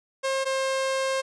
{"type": "tone pair in turn", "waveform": "sawtooth", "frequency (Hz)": [535, 532.3], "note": ["C5", "C5"], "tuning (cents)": [38, 30], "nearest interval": "unison", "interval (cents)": 8, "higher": "first", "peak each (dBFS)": -20, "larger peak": "neither", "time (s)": [[0.23, 0.45], [0.45, 1.22]], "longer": "second", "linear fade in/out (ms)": 20, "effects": ["resampled to 22050 Hz"]}